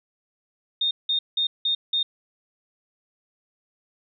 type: tone bursts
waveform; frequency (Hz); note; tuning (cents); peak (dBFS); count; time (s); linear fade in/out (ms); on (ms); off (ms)
sine; 3669; A#7; -28; -20; 5; 0.81-2.03; 5; 100; 180
effects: none